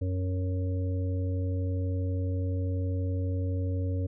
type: harmonic tone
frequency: 92.1 Hz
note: F#2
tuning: 7 cents flat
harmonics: 1 / 3 / 5 / 6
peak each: -27 / -37 / -41 / -43 dBFS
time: 0.01-4.07 s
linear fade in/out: 10 ms
effects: none